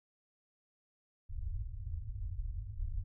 pink low-pass noise, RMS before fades -39 dBFS, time 1.29-3.04 s, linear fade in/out 10 ms, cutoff 110 Hz, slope 96 dB/octave, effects none

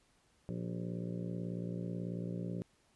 harmonic tone with a mistuned harmonic, 58.27 Hz, A#1, in tune, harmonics 2 / 3 / 4 / 5 / 6 / 7 / 8 / 9 / 10, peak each -43 / -39 / -50 / -48 / -50 / -50 / -56 / -51 / -56 dBFS, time 0.49-2.62 s, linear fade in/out 0 ms, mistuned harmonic 6, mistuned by +77 cents, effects pink hiss -71 dBFS RMS until 2.95 s + resampled to 24000 Hz

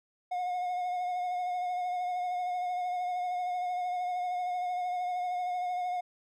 triangle tone with vibrato, 721 Hz, F#5, 45 cents flat, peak -28 dBFS, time 0.31-6.01 s, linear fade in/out 10 ms, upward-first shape triangle, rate 13 Hz, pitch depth 31 cents each way, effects none

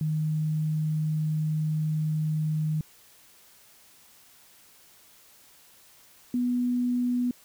sine tone pair in turn, 154.9 / 245.9 Hz, D#3 / B3, -7 / -7 cents, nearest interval minor sixth, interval 800 cents, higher second, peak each -24 / -23 dBFS, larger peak second, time 0.01-2.81 / 6.34-7.31 s, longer first, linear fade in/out 2 ms, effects white hiss -56 dBFS RMS until 7.44 s

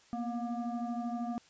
sine tone with frequency modulation, 233.1 Hz, A#3, in tune, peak -33 dBFS, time 0.13-1.38 s, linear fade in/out 0 ms, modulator 479 Hz, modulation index 1.1, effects white hiss -62 dBFS RMS until 1.49 s + resampled to 16000 Hz

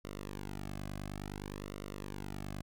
sawtooth tone with flanger, 49.7 Hz, G1, 25 cents sharp, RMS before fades -43 dBFS, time 0.04-2.62 s, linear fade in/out 10 ms, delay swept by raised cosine 1.2 to 2.2 ms, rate 0.57 Hz, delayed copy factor -0.95, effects none

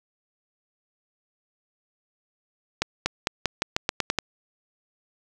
accelerating click train, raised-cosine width 0.2 ms, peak -5 dBFS, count 10, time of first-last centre 2.82-4.187 s, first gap 240 ms, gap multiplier 0.88, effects none

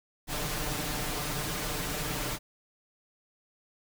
pink noise with comb filter, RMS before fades -33 dBFS, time 0.27-2.39 s, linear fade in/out 50 ms, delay 6.7 ms, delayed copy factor +0.7, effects none

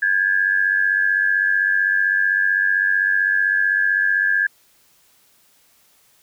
sine tone pair together, 1609 / 1704.7 Hz, G6 / G#6, +45 / +45 cents, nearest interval minor second, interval 100 cents, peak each -18 dBFS, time 0.02-4.47 s, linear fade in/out 5 ms, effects white hiss -57 dBFS RMS until 6.22 s

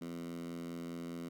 10% pulse tone with high-pass filter, 84.9 Hz, F2, 48 cents flat, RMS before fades -43 dBFS, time 0.01-1.29 s, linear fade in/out 10 ms, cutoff 210 Hz, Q 7.4, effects none

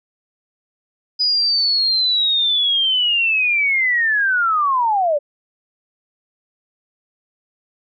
sine linear sweep, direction down, 4978 to 555 Hz, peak -14 dBFS, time 1.19-5.19 s, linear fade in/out 20 ms, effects none

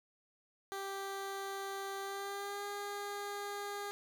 15% pulse tone with pitch glide, 392 to 406.3 Hz, G4 to G#4, 0 to -38 cents, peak -33 dBFS, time 0.72-3.91 s, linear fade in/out 0 ms, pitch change +62 cents, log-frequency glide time 2.01-2.65 s, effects none

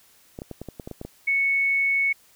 clicks, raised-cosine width 2 ms, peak -21 dBFS, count 10, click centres 0.389 / 0.419 / 0.513 / 0.616 / 0.687 / 0.798 / 0.875 / 0.913 / 1.014 / 1.05 s
sine tone, 2212 Hz, C#7, 4 cents flat, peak -19 dBFS, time 1.27-2.13 s, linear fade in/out 10 ms
effects white hiss -57 dBFS RMS until 2.35 s

